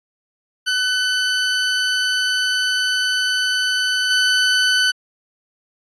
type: tone with level steps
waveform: 20% pulse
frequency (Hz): 1504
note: F#6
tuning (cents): +28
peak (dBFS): -12 / -9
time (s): 0.66-4.92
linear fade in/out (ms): 20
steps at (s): 4.1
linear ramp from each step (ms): 10
effects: resampled to 22050 Hz